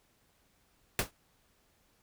pink noise with exponential decay, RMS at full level -25 dBFS, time 0.99-1.11 s, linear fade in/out 1 ms, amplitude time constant 25 ms, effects pink hiss -70 dBFS RMS until 2.02 s

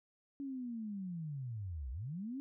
sine linear two-way sweep, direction down then up, 282.5 to 58.27 to 282.5 Hz, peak -39 dBFS, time 0.4-2.4 s, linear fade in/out 0 ms, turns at 1.91 s, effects none

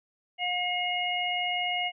harmonic tone, 717 Hz, F5, 45 cents sharp, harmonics 1 / 3 / 4, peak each -31 / -31 / -31 dBFS, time 0.38-1.92 s, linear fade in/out 50 ms, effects none

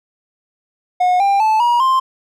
triangle tone with pitch steps, 725 / 795.2 / 872.2 / 956.6 / 1049.3 Hz, F#5 / G5 / A5 / A#5 / C6, -35 / +25 / -15 / +44 / +5 cents, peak -9 dBFS, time 1-2 s, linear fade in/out 10 ms, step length 200 ms, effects none

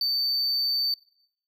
triangle tone, 4566 Hz, D8, 50 cents flat, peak -22 dBFS, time 0.01-0.94 s, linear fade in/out 2 ms, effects noise-tail reverb RT60 0.8 s tail -22 dB re dry

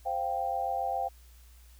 sine chord, C suspended fourth, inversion none, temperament just, 523.3 / 697.7 / 784.9 Hz, C5 / F5 / G5, 0 / -2 / +2 cents, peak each -37 / -33 / -31 dBFS, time 0.05-1.09 s, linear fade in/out 20 ms, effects added 60 Hz sine -52 dBFS peak until 1.79 s + white hiss -62 dBFS RMS until 1.79 s

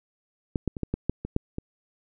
clicks, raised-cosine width 3 ms, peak -12 / -12 / -21 / -14 / -13 / -10 / -19 / -9 / -18 dBFS, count 9, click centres 0.558 / 0.677 / 0.768 / 0.833 / 0.94 / 1.096 / 1.25 / 1.364 / 1.584 s, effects none

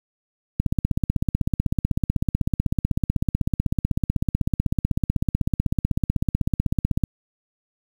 click train, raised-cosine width 5 ms, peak -7 dBFS, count 104, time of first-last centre 0.6-7.037 s, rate 16 Hz, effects 7-bit

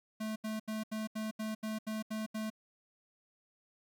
square tone bursts, 217.5 Hz, A3, 20 cents flat, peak -36 dBFS, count 10, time 0.2-2.502 s, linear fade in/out 10 ms, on 160 ms, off 78 ms, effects 12-bit

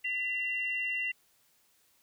sine tone pair together, 2000 / 2758 Hz, B6 / F7, +21 / -22 cents, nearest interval tritone, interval 557 cents, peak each -34 / -32 dBFS, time 0.04-1.12 s, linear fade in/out 10 ms, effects white hiss -68 dBFS RMS until 2.02 s

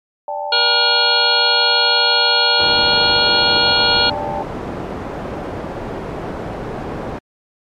sine chord, D suspended fourth, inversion none, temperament equal with one note detuned, 587.3 / 794 / 880 Hz, D5 / G5 / A5, 0 / +22 / 0 cents, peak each -25 dBFS, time 0.28-4.43 s, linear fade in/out 2 ms
harmonic tone, 476.1 Hz, A#4, 37 cents sharp, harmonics 1 / 2 / 3 / 5 / 6 / 7 / 8 / 9, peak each -25 / -24 / -18 / -26 / -21 / -20 / -26 / -15 dBFS, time 0.52-4.1 s, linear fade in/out 5 ms
white low-pass noise, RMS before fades -26 dBFS, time 2.59-7.19 s, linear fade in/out 10 ms, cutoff 640 Hz, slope 12 dB/octave
effects MP3 64 kbps

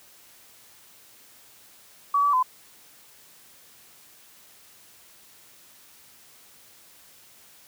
sine tone with pitch steps, 1139 / 1150 / 1018 Hz, C#6 / D6 / C6, +47 / -37 / -48 cents, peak -18 dBFS, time 2.14-2.428 s, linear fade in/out 5 ms, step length 96 ms, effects white hiss -53 dBFS RMS until 7.67 s + high-pass 60 Hz 12 dB/octave

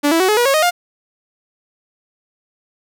sawtooth tone with pitch steps, 290 / 329.3 / 373.9 / 424.6 / 482.1 / 547.4 / 621.6 / 705.9 Hz, D4 / E4 / F#4 / G#4 / B4 / C#5 / D#5 / F5, -22 / -2 / +18 / +38 / -42 / -22 / -2 / +18 cents, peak -8 dBFS, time 0.03-0.71 s, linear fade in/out 20 ms, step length 85 ms, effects none

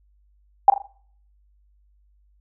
sine tone with echo, 797 Hz, G5, 28 cents sharp, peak -6 dBFS, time 0.68-0.7 s, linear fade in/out 2 ms, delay 40 ms, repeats 4, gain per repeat -9 dB, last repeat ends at 0.86 s, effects noise-tail reverb RT60 0.6 s tail -25 dB re dry + added 50 Hz sine -57 dBFS peak until 2.4 s

